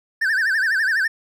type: tone with vibrato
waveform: triangle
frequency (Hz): 1661.2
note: G#6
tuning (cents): 0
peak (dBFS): -15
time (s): 0.21-1.08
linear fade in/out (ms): 10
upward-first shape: sine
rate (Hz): 12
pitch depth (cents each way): 170
effects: none

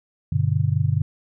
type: chord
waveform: sine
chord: G major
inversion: none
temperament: just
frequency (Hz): 98 / 122.5 / 147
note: G2 / B2 / D3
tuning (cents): 0 / -14 / +2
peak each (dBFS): -22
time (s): 0.32-1.02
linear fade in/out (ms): 5
effects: none

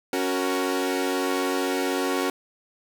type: chord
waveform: sawtooth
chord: F# major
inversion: second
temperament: equal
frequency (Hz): 277.2 / 370 / 466.2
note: C#4 / F#4 / A#4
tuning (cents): 0 / 0 / 0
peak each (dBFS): -23 / -23 / -26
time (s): 0.13-2.3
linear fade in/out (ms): 2
effects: none

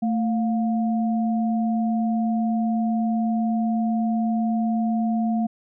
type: tone pair together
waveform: sine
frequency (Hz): 223 / 707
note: A3 / F5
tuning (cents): +23 / +21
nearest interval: octave + minor sixth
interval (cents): 1998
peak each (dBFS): -20 / -29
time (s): 0.02-5.47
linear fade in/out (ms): 10
effects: none

